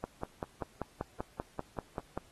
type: click train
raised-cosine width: 1 ms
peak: -21 dBFS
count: 12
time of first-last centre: 0.04-2.176 s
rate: 5.15 Hz
effects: pink hiss -63 dBFS RMS until 2.31 s + AAC 32 kbps